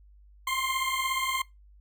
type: beating tone pair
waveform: 20% pulse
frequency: 1046.5 / 1063.5 Hz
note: C6 / C6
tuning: 0 / +28 cents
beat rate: 17 Hz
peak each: -25 dBFS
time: 0.47-1.42 s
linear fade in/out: 5 ms
effects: noise-tail reverb RT60 0.2 s tail -22 dB re dry + added 50 Hz sine -52 dBFS peak until 1.8 s